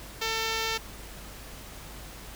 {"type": "tone with notch filter", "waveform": "5% pulse", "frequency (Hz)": 447.6, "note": "A4", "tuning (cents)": 30, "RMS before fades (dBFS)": -30, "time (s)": [0.21, 0.78], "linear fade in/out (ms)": 10, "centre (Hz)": 12000, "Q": 1.5, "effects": ["added 50 Hz sine -46 dBFS peak until 2.35 s", "pink hiss -45 dBFS RMS until 2.35 s"]}